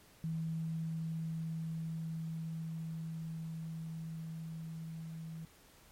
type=tone with level ramp; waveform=sine; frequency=161.9 Hz; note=E3; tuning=31 cents flat; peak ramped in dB=-34 to -42 dBFS; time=0.24-5.45 s; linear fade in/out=0 ms; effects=pink hiss -62 dBFS RMS until 5.91 s + MP3 64 kbps